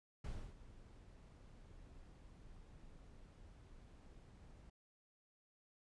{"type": "noise with ADSR envelope", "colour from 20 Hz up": "brown", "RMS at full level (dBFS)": -45, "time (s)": [0.24, 4.7], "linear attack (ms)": 6, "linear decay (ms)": 290, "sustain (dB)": -14, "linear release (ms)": 6, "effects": ["resampled to 22050 Hz"]}